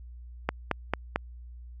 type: click train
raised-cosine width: 0.5 ms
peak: -10 dBFS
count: 4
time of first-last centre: 0.49-1.16 s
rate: 4.48 Hz
effects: added 60 Hz sine -42 dBFS peak until 1.8 s